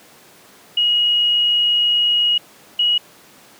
sine tone pair in turn, 2893 / 2905 Hz, F#7 / F#7, -40 / -32 cents, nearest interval unison, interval 8 cents, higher second, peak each -13 dBFS, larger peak neither, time 0.77-2.38 / 2.79-2.98 s, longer first, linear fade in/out 5 ms, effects pink hiss -46 dBFS RMS until 3.59 s + high-pass 200 Hz 12 dB/octave

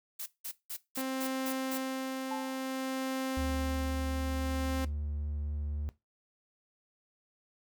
blue noise bursts, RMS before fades -39 dBFS, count 7, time 0.19-1.781 s, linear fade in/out 10 ms, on 73 ms, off 180 ms
sawtooth tone with tremolo, 263.4 Hz, C4, 12 cents sharp, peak -28 dBFS, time 0.97-4.85 s, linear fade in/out 5 ms, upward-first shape sine, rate 0.55 Hz, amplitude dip 30%
sine tone with exponential decay, 864 Hz, A5, 32 cents flat, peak -33 dBFS, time 2.31-2.73 s, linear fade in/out 2 ms, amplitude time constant 91 ms
triangle tone with vibrato, 73.7 Hz, D2, 7 cents sharp, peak -31 dBFS, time 3.37-5.89 s, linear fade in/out 0 ms, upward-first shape triangle, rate 3.8 Hz, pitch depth 10 cents each way
effects noise-tail reverb RT60 0.2 s tail -17 dB re dry

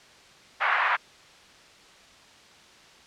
white band-pass noise, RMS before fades -24 dBFS, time 0.6-0.97 s, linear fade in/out 20 ms, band 800 to 2000 Hz, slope 24 dB/octave, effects white hiss -52 dBFS RMS until 3.06 s + low-pass 5000 Hz 12 dB/octave

